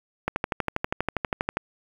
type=click train; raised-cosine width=0.5 ms; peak=-9 dBFS; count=17; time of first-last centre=0.28-1.57 s; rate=12.4 Hz; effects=7-bit